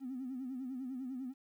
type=tone with vibrato; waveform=triangle; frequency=258.1 Hz; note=C4; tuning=23 cents flat; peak=-35 dBFS; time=0-1.34 s; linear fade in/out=50 ms; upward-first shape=sine; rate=10 Hz; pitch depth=92 cents each way; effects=tanh soft clip ceiling -36 dBFS + 12-bit